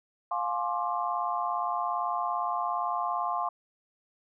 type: chord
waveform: sine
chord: D half-diminished seventh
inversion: first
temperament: just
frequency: 704.8 / 845.8 / 1057.2 / 1174.7 Hz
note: F5 / Ab5 / C6 / D6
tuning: +16 / +31 / +18 / 0 cents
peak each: -32 / -35 / -31 / -35 dBFS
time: 0.31-3.49 s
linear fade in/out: 5 ms
effects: none

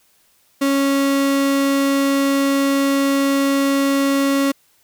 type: tone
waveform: 35% pulse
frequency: 276.2 Hz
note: C#4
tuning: 6 cents flat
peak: -13 dBFS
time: 0.61-4.52 s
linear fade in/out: 10 ms
effects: white hiss -58 dBFS RMS until 4.83 s

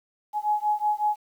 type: beating tone pair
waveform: sine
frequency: 839 / 844.4 Hz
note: G#5 / G#5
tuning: +17 / +29 cents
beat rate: 5.4 Hz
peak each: -25 dBFS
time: 0.33-1.17 s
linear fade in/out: 50 ms
effects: 9-bit

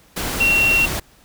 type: tone in noise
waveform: sine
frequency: 2735 Hz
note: F7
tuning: 37 cents flat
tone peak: -13 dBFS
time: 0.4-0.86 s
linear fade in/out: 10 ms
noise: pink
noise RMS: -24 dBFS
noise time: 0.16-1 s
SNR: +8 dB
effects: pink hiss -52 dBFS RMS until 1.24 s

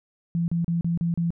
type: tone bursts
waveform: sine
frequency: 169.3 Hz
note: E3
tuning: 46 cents sharp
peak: -21 dBFS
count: 6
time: 0.35-1.305 s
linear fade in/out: 0 ms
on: 130 ms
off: 35 ms
effects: none

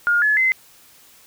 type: tone with pitch steps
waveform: sine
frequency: 1421 / 1709.5 / 2057 Hz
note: F6 / G#6 / C7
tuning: +30 / +50 / -30 cents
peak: -14 dBFS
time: 0.07-0.52 s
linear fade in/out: 0 ms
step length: 150 ms
effects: white hiss -50 dBFS RMS until 1.26 s

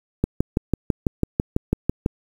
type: click train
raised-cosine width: 3 ms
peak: -5 dBFS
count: 12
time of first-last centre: 0.24-2.061 s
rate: 6.04 Hz
effects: 7-bit

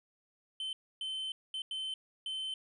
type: tone bursts at uneven times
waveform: triangle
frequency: 3075 Hz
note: G7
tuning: 34 cents flat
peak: -34 dBFS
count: 5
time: 0.6-0.73 / 1.01-1.32 / 1.54-1.62 / 1.71-1.94 / 2.26-2.54 s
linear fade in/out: 2 ms
effects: resampled to 24000 Hz

